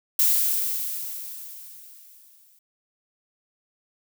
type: noise with exponential decay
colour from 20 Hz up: violet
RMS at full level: -18 dBFS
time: 0.19-2.59 s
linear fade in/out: 2 ms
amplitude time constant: 520 ms
effects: none